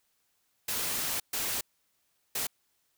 white noise bursts at uneven times, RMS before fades -32 dBFS, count 3, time 0.68-1.2 / 1.33-1.61 / 2.35-2.47 s, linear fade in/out 5 ms, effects white hiss -74 dBFS RMS until 2.97 s

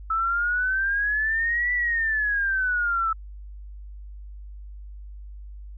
sine exponential two-way sweep, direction up then down, 1308 to 1975.5 to 1308 Hz, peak -21 dBFS, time 0.1-3.13 s, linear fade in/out 5 ms, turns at 1.73 s, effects added 50 Hz sine -37 dBFS peak until 5.77 s

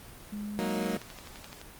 sine tone, 207.7 Hz, G#3, in tune, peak -34 dBFS, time 0.32-0.98 s, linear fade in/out 10 ms
20% pulse chord, D# minor, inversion first, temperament equal, 185 / 233.1 / 311.1 Hz, F#3 / A#3 / D#4, 0 / 0 / 0 cents, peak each -29 / -29 / -32 dBFS, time 0.59-0.97 s, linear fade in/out 0 ms
click train, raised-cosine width 0.2 ms, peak -26 dBFS, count 11, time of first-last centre 0.76-1.615 s, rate 11.7 Hz
effects pink hiss -49 dBFS RMS until 1.79 s + Opus 32 kbps

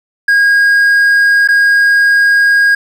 triangle tone with dropouts, 1633 Hz, G#6, 30 cents flat, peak -4 dBFS, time 0.28-2.75 s, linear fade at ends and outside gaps 5 ms, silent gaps 1.476-1.486 s, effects none

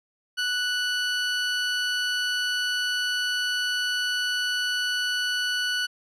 20% pulse tone, 1480 Hz, F#6, in tune, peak -19 dBFS, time 0.37-5.87 s, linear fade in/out 20 ms, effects low-pass 8000 Hz 12 dB/octave

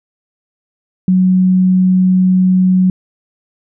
sine tone, 185 Hz, F#3, in tune, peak -7 dBFS, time 1.08-2.9 s, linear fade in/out 2 ms, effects none

